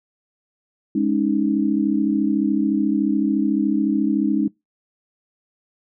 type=chord; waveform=sine; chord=Ab suspended fourth; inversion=none; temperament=equal; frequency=207.7 / 277.2 / 311.1 Hz; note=Ab3 / Db4 / Eb4; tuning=0 / 0 / 0 cents; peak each=-21 dBFS; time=0.95-4.48 s; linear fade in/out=5 ms; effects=noise-tail reverb RT60 0.2 s tail -24 dB re dry